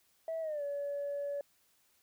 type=tone with pitch glide; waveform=sine; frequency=651 to 570 Hz; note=E5 to C#5; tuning=-22 to +48 cents; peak=-33 dBFS; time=0.28-1.41 s; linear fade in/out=2 ms; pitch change=-230 cents; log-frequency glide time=0.41-0.63 s; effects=tanh soft clip ceiling -31 dBFS + white hiss -71 dBFS RMS until 2.02 s